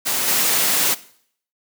white noise with level steps, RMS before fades -21 / -18 dBFS, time 0.05-0.95 s, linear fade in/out 20 ms, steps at 0.27 s, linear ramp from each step 10 ms, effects noise-tail reverb RT60 0.6 s tail -18 dB re dry + high-pass 150 Hz 12 dB/octave

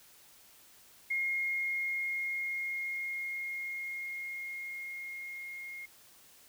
sine tone with level ramp, 2143 Hz, C7, 41 cents sharp, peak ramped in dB -29 to -41 dBFS, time 1.1-5.86 s, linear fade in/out 10 ms, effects white hiss -59 dBFS RMS until 6.48 s

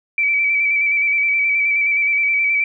sine tone with vibrato, 2308 Hz, D7, 31 cents flat, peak -14 dBFS, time 0.18-2.64 s, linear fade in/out 2 ms, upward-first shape square, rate 9.5 Hz, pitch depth 25 cents each way, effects none

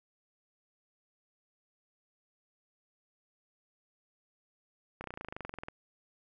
slowing click train, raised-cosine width 0.5 ms, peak -25 dBFS, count 18, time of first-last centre 5.01-5.685 s, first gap 31 ms, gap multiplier 1.03, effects none

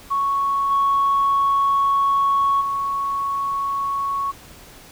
sine tone with level steps, 1108.7 Hz, C#6, in tune, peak -17 / -14 / -20 dBFS, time 0.1-4.32 s, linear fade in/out 20 ms, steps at 0.7 / 2.6 s, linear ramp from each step 20 ms, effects tanh soft clip ceiling -11 dBFS + pink hiss -44 dBFS RMS until 4.91 s

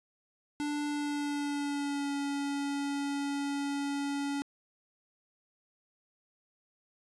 square tone with pitch glide, 293.7 to 282.4 Hz, D4 to C#4, 0 to +32 cents, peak -32 dBFS, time 0.6-4.42 s, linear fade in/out 0 ms, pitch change -68 cents, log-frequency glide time 0.87-2.13 s, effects resampled to 24000 Hz + 10-bit

